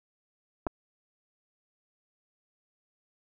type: clicks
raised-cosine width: 1 ms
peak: -16 / -19 dBFS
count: 2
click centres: 0.667 / 0.67 s
effects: none